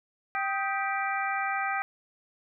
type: harmonic tone with a mistuned harmonic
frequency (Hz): 392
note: G4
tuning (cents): 0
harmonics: 2 / 3 / 4 / 5 / 6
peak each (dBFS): -31 / -33 / -34 / -35 / -36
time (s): 0.35-1.82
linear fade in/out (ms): 0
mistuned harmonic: 3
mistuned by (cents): +110
effects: none